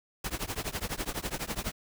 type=noise with tremolo; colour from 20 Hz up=pink; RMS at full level=-31 dBFS; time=0.24-1.72 s; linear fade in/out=5 ms; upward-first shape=triangle; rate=12 Hz; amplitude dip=100%; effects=none